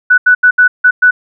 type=tone bursts at uneven times; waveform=sine; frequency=1485 Hz; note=F#6; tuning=6 cents sharp; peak=-3 dBFS; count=6; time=0.1-0.18 / 0.26-0.35 / 0.43-0.51 / 0.58-0.68 / 0.84-0.91 / 1.02-1.11 s; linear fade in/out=10 ms; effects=none